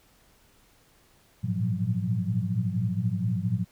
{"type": "tone cluster", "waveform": "sine", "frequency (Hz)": [104.1, 114.5, 118.8, 172.8, 185.6], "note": ["G#2", "A#2", "A#2", "F3", "F#3"], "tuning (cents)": [5, -31, 33, -18, 6], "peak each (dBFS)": -31, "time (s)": [1.43, 3.65], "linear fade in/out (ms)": 20, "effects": ["pink hiss -61 dBFS RMS until 3.71 s"]}